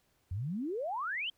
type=exponential sweep; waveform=sine; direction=up; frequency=83.4 to 3227 Hz; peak=-33 dBFS; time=0.31-1.3 s; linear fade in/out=5 ms; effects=pink hiss -73 dBFS RMS until 1.37 s